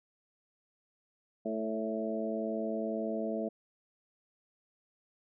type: harmonic tone with a mistuned harmonic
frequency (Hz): 110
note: A2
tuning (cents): 0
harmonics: 2 / 3 / 4 / 5 / 6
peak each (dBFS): -36 / -40 / -39 / -40 / -37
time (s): 1.45-3.49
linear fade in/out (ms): 10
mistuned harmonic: 5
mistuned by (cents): +25
effects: none